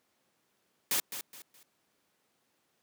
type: noise with echo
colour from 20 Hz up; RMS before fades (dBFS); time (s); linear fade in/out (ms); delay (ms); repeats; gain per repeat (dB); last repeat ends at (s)
white; -29; 0.91-1; 2; 210; 3; -10; 1.63
effects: pink hiss -74 dBFS RMS until 2.82 s + high-pass 200 Hz 12 dB/octave